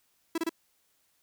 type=tone bursts; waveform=45% pulse; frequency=329.6 Hz; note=E4; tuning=in tune; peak=-27 dBFS; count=3; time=0.35-0.494 s; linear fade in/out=5 ms; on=30 ms; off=27 ms; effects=white hiss -71 dBFS RMS until 1.22 s